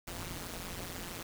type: noise with amplitude modulation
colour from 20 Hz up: pink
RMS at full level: -38 dBFS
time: 0.07-1.23 s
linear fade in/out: 5 ms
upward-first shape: sine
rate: 176 Hz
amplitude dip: 100%
effects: none